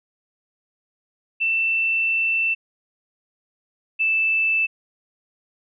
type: tone pair in turn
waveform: sine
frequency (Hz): 2672 / 2641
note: E7 / E7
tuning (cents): +23 / +3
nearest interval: unison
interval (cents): 20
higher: first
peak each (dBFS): -18 / -17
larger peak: second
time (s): 1.4-2.55 / 3.99-4.67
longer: first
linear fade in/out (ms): 20
effects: none